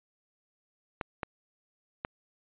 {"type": "clicks", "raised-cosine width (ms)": 0.5, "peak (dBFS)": -17, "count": 3, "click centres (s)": [1.012, 1.232, 2.049], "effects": ["resampled to 8000 Hz"]}